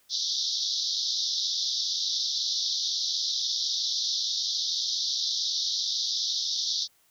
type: band-pass noise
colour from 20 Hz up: pink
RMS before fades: -29 dBFS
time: 0.09-6.88 s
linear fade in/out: 50 ms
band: 3500 to 5900 Hz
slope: 96 dB/octave
effects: white hiss -65 dBFS RMS until 7.1 s